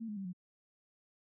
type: tone with pitch steps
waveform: sine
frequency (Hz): 226.1 / 209.7 / 194.57 / 180.5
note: A3 / G#3 / G3 / F#3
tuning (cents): +47 / +17 / -13 / -43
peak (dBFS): -38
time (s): 0-0.332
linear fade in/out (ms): 20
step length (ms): 83
effects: none